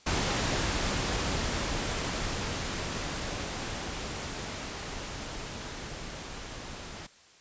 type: noise with level ramp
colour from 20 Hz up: pink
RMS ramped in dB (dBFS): -28 to -42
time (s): 0.06-7.07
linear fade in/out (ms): 10
effects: white hiss -57 dBFS RMS until 7.4 s + resampled to 16000 Hz